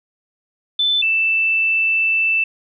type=tone pair in turn; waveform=sine; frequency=3520 / 2652 Hz; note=A7 / E7; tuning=0 / +10 cents; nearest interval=perfect fourth; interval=490 cents; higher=first; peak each=-14 dBFS; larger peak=neither; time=0.79-1.02 / 1.02-2.44 s; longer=second; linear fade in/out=5 ms; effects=none